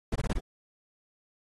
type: noise bursts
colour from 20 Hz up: brown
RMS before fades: -28 dBFS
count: 5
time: 0.12-0.389 s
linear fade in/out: 5 ms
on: 37 ms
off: 21 ms
effects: AAC 32 kbps